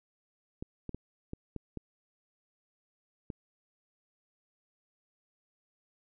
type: clicks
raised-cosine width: 3 ms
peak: -25 dBFS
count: 7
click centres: 0.625 / 0.893 / 0.946 / 1.334 / 1.563 / 1.773 / 3.302 s
effects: none